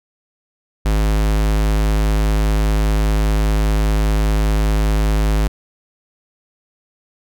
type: tone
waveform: square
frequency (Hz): 52.5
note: G#1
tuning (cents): +19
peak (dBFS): -14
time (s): 0.85-5.48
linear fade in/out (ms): 10
effects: none